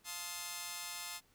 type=chord; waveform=5% pulse; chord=F dominant seventh; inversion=none; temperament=just; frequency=698.5 / 873.1 / 1047.7 / 1257.2 Hz; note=F5 / A5 / C6 / Eb6; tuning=0 / -14 / +2 / +18 cents; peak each=-39 / -36 / -36 / -36 dBFS; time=0.04-1.21 s; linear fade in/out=50 ms; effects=pink hiss -70 dBFS RMS until 1.34 s